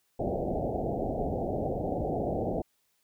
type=low-pass noise; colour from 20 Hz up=white; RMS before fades=-31 dBFS; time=0.19-2.62 s; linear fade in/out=5 ms; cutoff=770 Hz; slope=96 dB/octave; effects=white hiss -73 dBFS RMS until 3.03 s